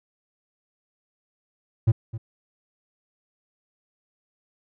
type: tone with echo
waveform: triangle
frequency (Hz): 112.2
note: A2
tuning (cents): +34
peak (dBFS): -12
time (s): 1.87-1.92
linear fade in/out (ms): 10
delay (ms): 260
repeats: 1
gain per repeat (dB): -15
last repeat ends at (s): 2.18
effects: none